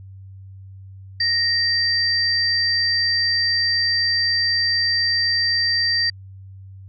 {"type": "tone pair together", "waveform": "sine", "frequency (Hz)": [1864.7, 4692], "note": ["A#6", "D8"], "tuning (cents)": [0, -2], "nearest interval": "octave + major third", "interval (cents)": 1598, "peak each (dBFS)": [-22, -18], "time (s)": [1.2, 6.1], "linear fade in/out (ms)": 5, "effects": ["added 96 Hz sine -37 dBFS peak until 6.88 s"]}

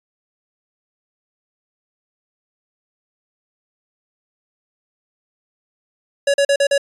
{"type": "tone bursts", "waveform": "square", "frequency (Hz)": 562, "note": "C#5", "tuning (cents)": 24, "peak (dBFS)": -13, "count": 5, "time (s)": [6.27, 6.78], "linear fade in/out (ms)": 5, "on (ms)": 70, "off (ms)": 40, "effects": ["resampled to 24000 Hz"]}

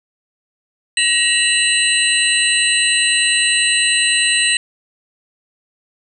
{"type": "tone cluster", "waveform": "sine", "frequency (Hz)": [1899, 2670, 2907, 4000, 8200], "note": ["A#6", "E7", "F#7", "B7", "C9"], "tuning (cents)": [32, 22, -31, 21, -36], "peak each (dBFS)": -19, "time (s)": [0.97, 4.57], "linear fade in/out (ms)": 2, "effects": []}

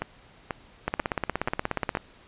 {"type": "two click trains", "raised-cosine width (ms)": 0.5, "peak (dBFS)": [-13, -10], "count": [5, 19], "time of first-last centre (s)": [[0.02, 1.971], [0.88, 1.951]], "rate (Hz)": [2.05, 16.8], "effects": ["pink hiss -54 dBFS RMS until 2.27 s", "resampled to 8000 Hz"]}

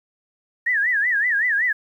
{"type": "tone with vibrato", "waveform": "sine", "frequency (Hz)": 1800, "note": "A6", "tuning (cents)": 39, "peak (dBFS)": -17, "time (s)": [0.66, 1.73], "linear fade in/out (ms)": 10, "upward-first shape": "sine", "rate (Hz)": 5.3, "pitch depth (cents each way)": 190, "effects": ["9-bit"]}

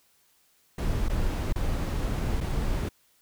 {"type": "noise with dropouts", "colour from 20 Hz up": "brown", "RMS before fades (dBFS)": -27, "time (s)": [0.78, 2.89], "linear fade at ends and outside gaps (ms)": 5, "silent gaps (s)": [[1.086, 1.096], [1.527, 1.557], [2.405, 2.409]], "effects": ["white hiss -65 dBFS RMS until 3.21 s"]}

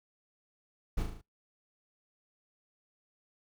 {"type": "noise with echo", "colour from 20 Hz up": "brown", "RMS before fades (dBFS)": -30, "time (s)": [0.97, 1.03], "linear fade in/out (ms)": 10, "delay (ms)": 37, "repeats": 5, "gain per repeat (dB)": -4, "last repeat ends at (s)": 1.215, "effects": ["noise-tail reverb RT60 0.2 s tail -26 dB re dry"]}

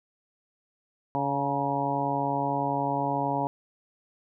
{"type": "harmonic tone with a mistuned harmonic", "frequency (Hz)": 140.6, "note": "C#3", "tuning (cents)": 25, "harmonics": [1, 2, 3, 4, 5, 6, 7], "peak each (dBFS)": [-34, -32, -37, -34, -32, -31, -31], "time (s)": [1.15, 3.47], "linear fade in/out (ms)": 0, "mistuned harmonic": 7, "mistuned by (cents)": -53, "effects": []}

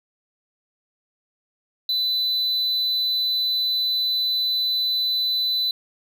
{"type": "tone with amplitude modulation", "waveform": "triangle", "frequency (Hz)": 4000, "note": "B7", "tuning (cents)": 21, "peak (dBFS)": -17, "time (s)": [1.89, 5.71], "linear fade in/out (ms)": 2, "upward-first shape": "sine", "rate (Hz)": 295, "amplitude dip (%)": 30, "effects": []}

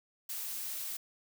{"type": "noise", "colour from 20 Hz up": "blue", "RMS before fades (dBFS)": -39, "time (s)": [0.29, 0.97], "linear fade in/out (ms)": 5, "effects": []}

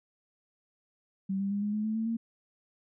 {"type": "tone with pitch steps", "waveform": "sine", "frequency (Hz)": [192.9, 197.64, 202.5, 207.5, 212.6, 217.8, 223.1, 228.6], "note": ["G3", "G3", "G#3", "G#3", "G#3", "A3", "A3", "A#3"], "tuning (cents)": [-28, 14, -43, -1, 41, -17, 24, -34], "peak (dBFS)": -28, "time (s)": [1.29, 2.17], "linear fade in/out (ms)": 10, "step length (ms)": 110, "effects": []}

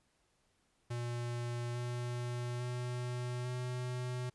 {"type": "tone with pitch steps", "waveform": "square", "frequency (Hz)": [120, 121.6, 123.23, 124.88], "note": ["B2", "B2", "B2", "B2"], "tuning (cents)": [-49, -26, -3, 20], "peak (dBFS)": -37, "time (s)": [0.9, 4.3], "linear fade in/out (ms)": 10, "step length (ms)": 850, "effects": ["pink hiss -75 dBFS RMS until 4.34 s", "resampled to 24000 Hz"]}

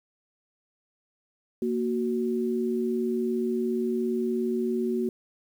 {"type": "tone pair together", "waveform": "sine", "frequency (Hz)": [233.7, 370.9], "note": ["A#3", "F#4"], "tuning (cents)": [5, 4], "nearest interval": "minor sixth", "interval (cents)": 799, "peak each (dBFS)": -27, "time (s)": [1.62, 5.09], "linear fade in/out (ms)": 2, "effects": ["9-bit"]}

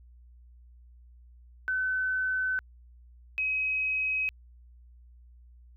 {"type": "tone pair in turn", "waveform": "sine", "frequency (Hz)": [1517, 2540], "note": ["F#6", "D#7"], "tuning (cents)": [43, 35], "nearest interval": "major sixth", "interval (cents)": 892, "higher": "second", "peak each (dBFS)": -26, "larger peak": "neither", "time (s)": [[1.68, 2.59], [3.38, 4.29]], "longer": "neither", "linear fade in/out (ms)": 0, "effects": ["added 60 Hz sine -51 dBFS peak until 5.76 s"]}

